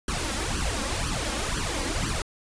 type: noise with flanger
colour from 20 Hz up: pink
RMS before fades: -28 dBFS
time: 0.08-2.22 s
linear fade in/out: 2 ms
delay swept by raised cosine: 0.66 to 3.76 ms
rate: 2 Hz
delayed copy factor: +0.85
effects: resampled to 22050 Hz